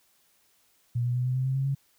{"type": "tone with pitch steps", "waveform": "sine", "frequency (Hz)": [120, 122.38, 124.81, 127.28, 129.81, 132.38, 135.01, 137.68], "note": ["B2", "B2", "B2", "C3", "C3", "C3", "C#3", "C#3"], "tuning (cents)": [-49, -15, 19, -47, -13, 21, -45, -11], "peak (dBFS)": -24, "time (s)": [0.95, 1.75], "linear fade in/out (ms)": 10, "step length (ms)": 100, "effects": ["white hiss -66 dBFS RMS until 1.98 s"]}